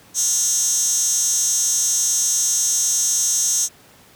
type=tone with high-pass filter; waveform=15% pulse; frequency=351.8 Hz; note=F4; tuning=13 cents sharp; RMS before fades=-19 dBFS; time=0.14-3.69 s; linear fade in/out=50 ms; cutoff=6700 Hz; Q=9.4; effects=pink hiss -49 dBFS RMS until 4.15 s + high-pass 80 Hz 12 dB/octave